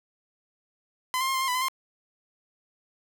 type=tone with pitch steps; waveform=sawtooth; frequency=1019 / 1055 / 1067 / 1049 / 1063 / 995 / 1022 / 1058 Hz; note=C6 / C6 / C6 / C6 / C6 / B5 / C6 / C6; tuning=-46 / +14 / +34 / +4 / +27 / +13 / -41 / +19 cents; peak=-21 dBFS; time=1.14-1.684 s; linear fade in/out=0 ms; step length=68 ms; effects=none